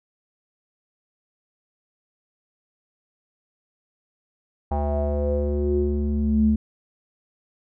square tone with low-pass filter sweep, 72.9 Hz, D2, 12 cents flat, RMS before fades -22 dBFS, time 4.71-6.56 s, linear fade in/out 5 ms, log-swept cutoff 810 to 200 Hz, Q 7.3, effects none

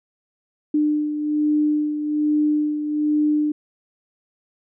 sine beating tone pair, 300 / 301.2 Hz, D4 / D4, +37 / +44 cents, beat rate 1.2 Hz, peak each -18 / -26 dBFS, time 0.74-3.52 s, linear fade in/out 5 ms, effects none

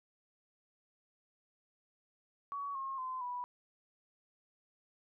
sine tone with pitch steps, 1127 / 1076.7 / 1028.7 / 982.8 Hz, C#6 / C6 / C6 / B5, +28 / +49 / -30 / -9 cents, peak -37 dBFS, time 2.52-3.44 s, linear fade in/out 0 ms, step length 230 ms, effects none

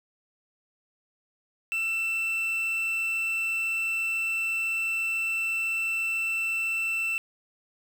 triangle tone with quantisation, 2673 Hz, E7, 23 cents sharp, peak -24 dBFS, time 1.72-7.18 s, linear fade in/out 0 ms, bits 7, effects none

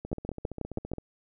two click trains, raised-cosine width 2 ms, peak -17 / -24 dBFS, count 6 / 15, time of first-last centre 0.13-0.935 / 0.05-0.983 s, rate 6.21 / 15 Hz, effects none

